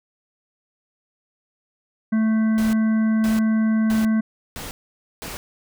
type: harmonic tone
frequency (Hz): 220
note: A3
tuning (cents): 0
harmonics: 1 / 3 / 5 / 7 / 9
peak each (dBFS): -16 / -37 / -39 / -36 / -41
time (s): 2.12-4.21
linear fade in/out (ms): 10
type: noise bursts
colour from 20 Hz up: pink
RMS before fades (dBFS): -33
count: 5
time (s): 2.58-5.37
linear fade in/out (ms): 0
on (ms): 150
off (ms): 510
effects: none